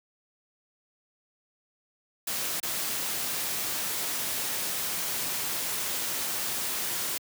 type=noise with dropouts; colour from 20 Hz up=white; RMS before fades=-31 dBFS; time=2.27-7.18 s; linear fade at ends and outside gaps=5 ms; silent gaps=2.601-2.629 s; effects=high-pass 100 Hz 12 dB/octave